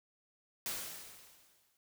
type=noise with exponential decay; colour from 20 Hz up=white; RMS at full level=-37 dBFS; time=0.66-1.77 s; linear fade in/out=1 ms; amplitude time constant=240 ms; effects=none